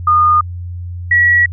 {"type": "tone pair in turn", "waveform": "sine", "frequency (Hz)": [1222, 1925.3], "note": ["D#6", "B6"], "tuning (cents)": [-32, -45], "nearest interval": "minor sixth", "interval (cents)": 787, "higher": "second", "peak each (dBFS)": -7, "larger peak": "neither", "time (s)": [[0.07, 0.41], [1.11, 1.46]], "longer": "second", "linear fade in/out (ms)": 5, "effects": ["added 88 Hz sine -22 dBFS peak until 1.52 s"]}